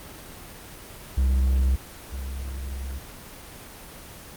triangle tone pair in turn, 65.41 / 66.36 Hz, C2 / C2, 0 / +25 cents, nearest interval unison, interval 25 cents, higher second, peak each -16 / -27 dBFS, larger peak first, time 1.17-1.76 / 2.12-2.99 s, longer second, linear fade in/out 10 ms, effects pink hiss -42 dBFS RMS until 4.36 s + Opus 24 kbps

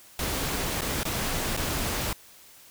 pink noise with dropouts, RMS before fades -29 dBFS, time 0.19-2.13 s, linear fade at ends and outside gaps 2 ms, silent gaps 0.81-0.817 / 1.033-1.052 / 1.567-1.573 s, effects white hiss -52 dBFS RMS until 2.7 s

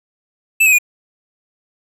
square tone with pitch steps, 2637 / 2538 / 2443 Hz, E7 / D#7 / D#7, 0 / +34 / -32 cents, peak -9 dBFS, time 0.6-0.786 s, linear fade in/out 10 ms, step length 62 ms, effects none

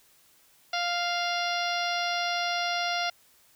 harmonic tone with a mistuned harmonic, 698.5 Hz, F5, in tune, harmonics 1 / 2 / 3 / 4 / 5 / 6 / 7 / 8, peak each -30 / -33 / -35 / -36 / -37 / -38 / -38 / -39 dBFS, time 0.73-3.1 s, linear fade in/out 5 ms, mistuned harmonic 5, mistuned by -17 cents, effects white hiss -61 dBFS RMS until 3.55 s

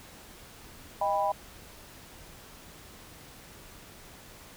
sine chord, Eb augmented, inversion none, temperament equal with one note detuned, 622.3 / 799.1 / 987.8 Hz, Eb5 / G5 / B5, 0 / +33 / 0 cents, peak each -30 / -28 / -30 dBFS, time 1.01-1.32 s, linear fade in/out 5 ms, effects pink hiss -50 dBFS RMS until 4.56 s

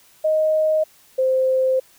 sine tone pair in turn, 624 / 521.1 Hz, D#5 / C5, +5 / -7 cents, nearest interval minor third, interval 312 cents, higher first, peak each -15 dBFS, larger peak neither, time 0.24-0.84 / 1.18-1.8 s, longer second, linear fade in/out 10 ms, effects white hiss -53 dBFS RMS until 1.98 s

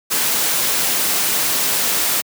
white noise, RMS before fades -18 dBFS, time 0.1-2.22 s, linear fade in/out 20 ms, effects high-pass 150 Hz 12 dB/octave

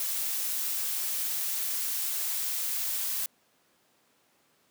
blue noise, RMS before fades -31 dBFS, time 0-3.26 s, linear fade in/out 2 ms, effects pink hiss -67 dBFS RMS until 4.7 s + high-pass 200 Hz 12 dB/octave

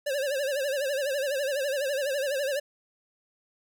square tone with vibrato, 554.4 Hz, C#5, in tune, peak -27 dBFS, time 0.06-2.6 s, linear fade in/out 10 ms, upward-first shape sine, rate 12 Hz, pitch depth 110 cents each way, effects none

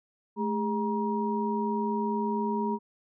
sine tone cluster, 215.9 / 407.2 / 949 Hz, A3 / G#4 / A#5, -33 / -34 / +31 cents, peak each -29 / -32 / -31 dBFS, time 0.36-2.79 s, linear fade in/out 50 ms, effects none

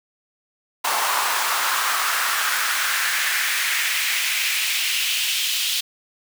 pink noise with high-pass filter sweep, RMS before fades -22 dBFS, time 0.84-5.81 s, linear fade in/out 10 ms, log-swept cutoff 920 to 3300 Hz, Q 2.4, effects none

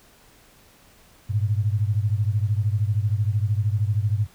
sine beating tone pair, 101 / 114 Hz, G#2 / A#2, -48 / -38 cents, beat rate 13 Hz, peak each -21 / -24 dBFS, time 1.29-4.27 s, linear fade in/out 20 ms, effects pink hiss -54 dBFS RMS until 4.34 s

